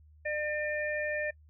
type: harmonic tone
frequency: 601 Hz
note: D5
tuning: 40 cents sharp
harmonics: 1 / 3 / 4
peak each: -33 / -34 / -40 dBFS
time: 0.25-1.31 s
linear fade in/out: 10 ms
effects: noise-tail reverb RT60 0.1 s tail -24 dB re dry + added 76 Hz sine -55 dBFS peak until 1.49 s